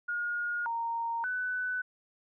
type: tone with pitch steps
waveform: sine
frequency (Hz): 1431 / 926 / 1500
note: F6 / A#5 / F#6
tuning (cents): +42 / -12 / +23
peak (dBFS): -30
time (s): 0.08-1.82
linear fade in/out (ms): 10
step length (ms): 580
effects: none